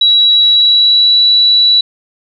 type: tone with pitch glide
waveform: sine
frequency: 3897 to 3935 Hz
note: B7 to B7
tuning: -24 to -7 cents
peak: -5 dBFS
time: 0.01-1.81 s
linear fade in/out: 5 ms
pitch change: +17 cents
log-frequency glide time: 0.42-1.2 s
effects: none